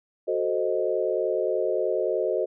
sine chord, F# diminished seventh, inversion none, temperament equal, 370 / 440 / 523.3 / 622.3 Hz, F#4 / A4 / C5 / Eb5, 0 / 0 / 0 / 0 cents, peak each -28 dBFS, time 0.27-2.46 s, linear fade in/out 20 ms, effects none

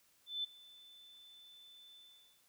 sine tone with ADSR envelope, 3520 Hz, A7, in tune, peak -34 dBFS, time 0.26-2.44 s, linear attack 180 ms, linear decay 11 ms, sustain -22 dB, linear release 470 ms, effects white hiss -71 dBFS RMS until 2.48 s

